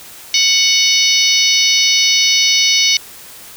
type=harmonic tone with a mistuned harmonic; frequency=740 Hz; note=F#5; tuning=in tune; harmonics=3 / 4 / 5 / 6 / 7 / 8; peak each=-17 / -17 / -17 / -17 / -17 / -17 dBFS; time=0.34-2.97 s; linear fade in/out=2 ms; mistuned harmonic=7; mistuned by=+23 cents; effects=white hiss -36 dBFS RMS until 3.56 s